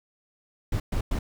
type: noise bursts at uneven times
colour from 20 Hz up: brown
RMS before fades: -26 dBFS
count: 3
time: 0.72-0.8 / 0.92-1.01 / 1.11-1.19 s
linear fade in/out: 5 ms
effects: none